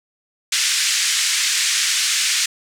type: band-pass noise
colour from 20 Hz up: white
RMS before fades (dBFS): -19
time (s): 0.52-2.46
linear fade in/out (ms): 5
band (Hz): 1700 to 7800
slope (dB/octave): 24
effects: none